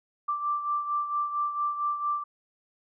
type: beating tone pair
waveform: sine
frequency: 1174.7 / 1179.1 Hz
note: D6 / D6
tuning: 0 / +7 cents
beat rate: 4.4 Hz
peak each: -27 / -34 dBFS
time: 0.28-2.24 s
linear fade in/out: 10 ms
effects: none